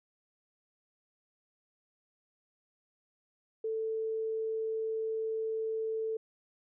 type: tone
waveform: sine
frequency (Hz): 442.9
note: A4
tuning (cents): +11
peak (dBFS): -31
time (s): 3.64-6.17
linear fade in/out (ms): 5
effects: none